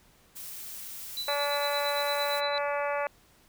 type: noise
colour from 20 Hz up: blue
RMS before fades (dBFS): -41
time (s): 0.35-2.41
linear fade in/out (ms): 20
type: tone with tremolo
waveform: sine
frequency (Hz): 3977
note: B7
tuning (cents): +11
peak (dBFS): -30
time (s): 1.17-2.58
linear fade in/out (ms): 0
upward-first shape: sine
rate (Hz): 8.8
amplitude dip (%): 70
type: harmonic tone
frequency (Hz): 287.5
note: D4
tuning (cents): -37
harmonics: 2 / 3 / 4 / 5 / 6 / 7 / 8 / 9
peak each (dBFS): -30 / -34 / -36 / -38 / -40 / -41 / -42 / -43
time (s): 1.28-3.07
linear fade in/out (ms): 2
effects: pink hiss -61 dBFS RMS until 3.48 s